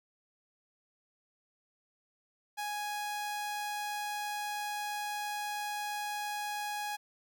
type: tone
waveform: sawtooth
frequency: 831 Hz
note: G#5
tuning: 1 cent sharp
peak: -31 dBFS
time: 2.57-6.97 s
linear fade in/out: 20 ms
effects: none